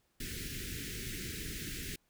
pink band-stop noise, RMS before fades -41 dBFS, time 0.2-1.96 s, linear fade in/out 5 ms, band 420 to 1600 Hz, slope 48 dB/octave, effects pink hiss -75 dBFS RMS until 2.09 s

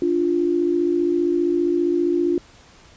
sine tone pair together, 293.3 / 348.4 Hz, D4 / F4, -2 / -4 cents, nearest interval minor third, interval 298 cents, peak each -22 / -18 dBFS, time 0.02-2.38 s, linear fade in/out 2 ms, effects pink hiss -49 dBFS RMS until 2.96 s + resampled to 16000 Hz

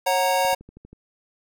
square chord, F# major, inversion second, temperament equal with one note detuned, 546.7 / 740 / 932.3 Hz, C#5 / F#5 / A#5, -24 / 0 / 0 cents, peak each -24 dBFS, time 0.06-0.55 s, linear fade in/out 10 ms
click train, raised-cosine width 3 ms, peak -31 dBFS, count 7, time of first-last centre 0.45-0.93 s, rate 12.5 Hz
effects none

